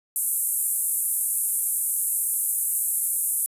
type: band-pass noise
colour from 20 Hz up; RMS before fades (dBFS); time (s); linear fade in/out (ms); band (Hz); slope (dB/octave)
white; -25; 0.16-3.46; 0; 8500 to 13000; 48
effects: resampled to 32000 Hz